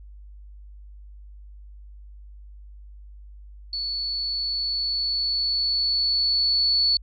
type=tone with level ramp; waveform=sine; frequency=4435 Hz; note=C#8; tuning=in tune; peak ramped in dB=-26 to -17 dBFS; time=3.73-6.97 s; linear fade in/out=2 ms; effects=added 50 Hz sine -41 dBFS peak until 7.02 s